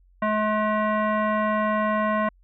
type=tone with frequency modulation; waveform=sine; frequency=213.5 Hz; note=G#3; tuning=48 cents sharp; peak=-20 dBFS; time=0.22-2.29 s; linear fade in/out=5 ms; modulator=855 Hz; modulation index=1.5; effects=added 45 Hz sine -54 dBFS peak until 2.43 s